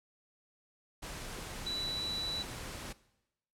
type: tone in noise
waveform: sine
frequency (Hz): 3951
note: B7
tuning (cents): 0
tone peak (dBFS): -34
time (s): 1.66-2.43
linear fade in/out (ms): 10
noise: pink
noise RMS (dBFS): -43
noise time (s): 1.02-2.93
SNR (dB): +6
effects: noise-tail reverb RT60 0.9 s tail -19 dB re dry + low-pass 11000 Hz 12 dB/octave